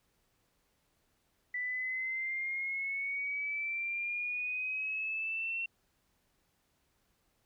sine exponential sweep, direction up, 1975.5 to 2722 Hz, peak -33 dBFS, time 1.54-5.66 s, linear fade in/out 5 ms, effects pink hiss -75 dBFS RMS until 7.45 s

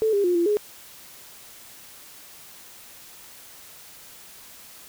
sine tone with pitch steps, 439.4 / 403.1 / 354.6 / 342.2 / 417.2 Hz, A4 / G4 / F4 / F4 / G#4, -2 / +48 / +26 / -35 / +8 cents, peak -18 dBFS, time 0.02-0.57 s, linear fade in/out 0 ms, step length 110 ms, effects white hiss -46 dBFS RMS until 4.88 s

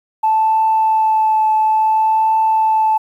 sine tone with vibrato, 875 Hz, A5, 10 cents flat, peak -10 dBFS, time 0.23-2.98 s, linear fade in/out 10 ms, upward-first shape triangle, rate 0.58 Hz, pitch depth 14 cents each way, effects tanh soft clip ceiling -6 dBFS + 8-bit

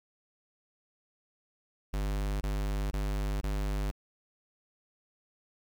square tone bursts, 50.2 Hz, G1, 42 cents sharp, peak -30 dBFS, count 4, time 1.93-3.913 s, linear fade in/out 10 ms, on 480 ms, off 21 ms, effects 11-bit

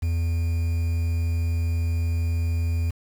triangle tone with quantisation, 83.6 Hz, E2, 25 cents sharp, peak -19 dBFS, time 0.02-2.91 s, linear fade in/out 10 ms, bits 7, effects none

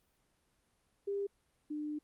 sine tone pair in turn, 400.2 / 299.8 Hz, G4 / D4, +36 / +36 cents, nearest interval perfect fourth, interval 500 cents, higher first, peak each -33 / -36 dBFS, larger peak first, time 1.07-1.27 / 1.7-1.99 s, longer second, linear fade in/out 10 ms, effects pink hiss -75 dBFS RMS until 2.03 s + Opus 32 kbps

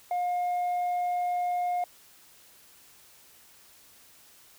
sine tone, 713 Hz, F5, 36 cents sharp, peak -23 dBFS, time 0.11-1.84 s, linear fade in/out 2 ms, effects tanh soft clip ceiling -25 dBFS + white hiss -56 dBFS RMS until 4.58 s

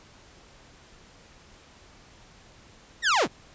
sawtooth linear sweep, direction down, 1965 to 80.3 Hz, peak -16 dBFS, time 3.02-3.28 s, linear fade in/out 50 ms, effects pink hiss -53 dBFS RMS until 3.54 s + resampled to 16000 Hz

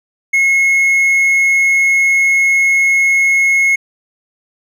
triangle tone, 2171 Hz, C#7, 37 cents flat, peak -7 dBFS, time 0.33-3.76 s, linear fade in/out 10 ms, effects none

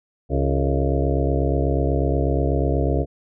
harmonic tone with a mistuned harmonic, 68.2 Hz, C#2, 28 cents flat, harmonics 1 / 2 / 4 / 5 / 6 / 7 / 8 / 9 / 10, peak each -21 / -24 / -27 / -28 / -29 / -29 / -30 / -31 / -31 dBFS, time 0.29-3.06 s, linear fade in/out 50 ms, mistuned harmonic 7, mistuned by -87 cents, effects none

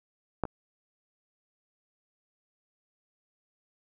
clicks, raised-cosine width 1 ms, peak -13 / -23 dBFS, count 2, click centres 0.437 / 0.453 s, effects none

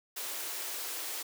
white high-pass noise, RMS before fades -38 dBFS, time 0.16-1.23 s, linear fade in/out 10 ms, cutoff 290 Hz, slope 96 dB/octave, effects none

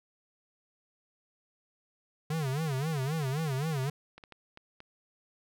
square tone with vibrato, 145.7 Hz, D3, 13 cents flat, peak -30 dBFS, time 2.3-3.9 s, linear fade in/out 5 ms, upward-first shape sine, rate 3.8 Hz, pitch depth 200 cents each way
clicks, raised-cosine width 0.3 ms, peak -32 dBFS, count 8, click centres 3.237 / 3.394 / 3.838 / 4.18 / 4.238 / 4.323 / 4.574 / 4.804 s
effects none

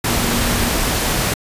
sine tone in noise, 235.8 Hz, A#3, 20 cents sharp, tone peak -24 dBFS, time 0.08-0.69 s, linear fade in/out 5 ms, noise pink, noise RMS -18 dBFS, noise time 0.04-1.34 s, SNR -9 dB, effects resampled to 32000 Hz

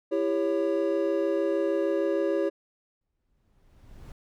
triangle chord, C# diminished, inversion first, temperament just, 332.6 / 399.1 / 554.4 Hz, E4 / G4 / C#5, +16 / +31 / 0 cents, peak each -26 dBFS, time 0.11-2.5 s, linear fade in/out 20 ms
brown noise with exponential growth, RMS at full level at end -42 dBFS, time 3.01-4.12 s, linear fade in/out 2 ms, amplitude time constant 240 ms
effects none

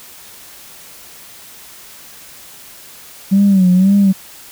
sine tone with vibrato, 190.6 Hz, G3, 48 cents flat, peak -6 dBFS, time 3.31-4.13 s, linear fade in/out 20 ms, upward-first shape sine, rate 1.9 Hz, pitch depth 96 cents each way, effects tanh soft clip ceiling -3 dBFS + white hiss -38 dBFS RMS until 4.51 s

